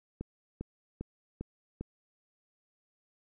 click train, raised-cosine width 3 ms, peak -24 dBFS, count 5, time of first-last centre 0.21-1.81 s, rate 2.5 Hz, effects none

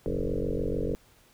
sine tone with frequency modulation, 224.9 Hz, A3, 38 cents sharp, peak -26 dBFS, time 0.06-0.95 s, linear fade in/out 0 ms, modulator 46.7 Hz, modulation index 6.2, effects pink hiss -60 dBFS RMS until 1.33 s

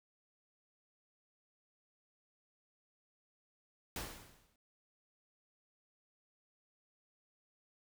pink noise with exponential decay, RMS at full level -39 dBFS, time 3.96-4.56 s, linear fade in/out 2 ms, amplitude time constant 130 ms, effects none

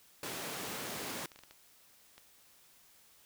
pink high-pass noise, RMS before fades -41 dBFS, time 0.23-1.26 s, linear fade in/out 2 ms, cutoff 200 Hz, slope 12 dB/octave
clicks, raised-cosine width 0.2 ms, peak -35 dBFS, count 10, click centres 0.761 / 0.836 / 0.962 / 1.081 / 1.318 / 1.36 / 1.39 / 1.436 / 1.51 / 2.18 s
effects white hiss -63 dBFS RMS until 3.25 s

